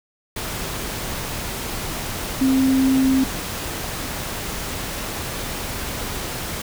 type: tone in noise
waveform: sine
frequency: 264.4 Hz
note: C4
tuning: 18 cents sharp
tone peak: -14 dBFS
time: 2.41-3.24 s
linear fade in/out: 5 ms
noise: pink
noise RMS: -28 dBFS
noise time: 0.36-6.62 s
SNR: +11 dB
effects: none